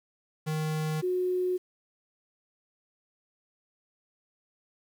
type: tone pair in turn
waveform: square / sine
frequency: 155.56 / 364.6 Hz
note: D#3 / F#4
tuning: 0 / -25 cents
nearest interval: octave + minor third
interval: 1475 cents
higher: second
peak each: -29 / -25 dBFS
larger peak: second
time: 0.46-1.02 / 1.02-1.58 s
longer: neither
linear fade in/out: 20 ms
effects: 9-bit